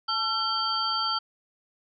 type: tone cluster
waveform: sine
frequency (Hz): 873 / 1353 / 3164 / 4597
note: A5 / E6 / G7 / D8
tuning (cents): -14 / +45 / +15 / -38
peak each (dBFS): -34 / -28 / -32 / -29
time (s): 0.08-1.19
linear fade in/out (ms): 10
effects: none